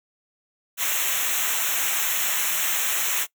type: noise with comb filter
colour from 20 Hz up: white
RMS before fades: -24 dBFS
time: 0.77-3.27 s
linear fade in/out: 50 ms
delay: 0.21 ms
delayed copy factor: -1
effects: noise-tail reverb RT60 0.1 s tail -21 dB re dry